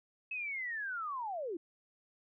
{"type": "linear sweep", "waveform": "sine", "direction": "down", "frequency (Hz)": [2599, 311.1], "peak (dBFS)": -36, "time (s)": [0.31, 1.57], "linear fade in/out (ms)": 5, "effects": []}